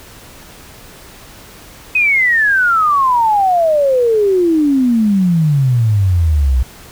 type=exponential sweep; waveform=sine; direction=down; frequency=2542 to 60.5 Hz; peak=-9 dBFS; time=1.95-6.63 s; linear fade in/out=5 ms; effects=pink hiss -38 dBFS RMS until 6.91 s